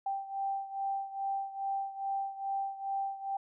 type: beating tone pair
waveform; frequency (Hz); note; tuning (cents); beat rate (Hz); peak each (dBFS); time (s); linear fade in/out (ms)
sine; 784 / 786.4; G5 / G5; 0 / +5; 2.4; -34 / -38; 0.06-3.37; 5
effects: none